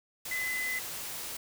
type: tone in noise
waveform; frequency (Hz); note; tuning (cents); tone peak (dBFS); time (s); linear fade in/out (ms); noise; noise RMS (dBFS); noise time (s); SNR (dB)
sine; 2020; B6; +39; -31; 0.31-0.79; 5; white; -39; 0.25-1.37; +5
effects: none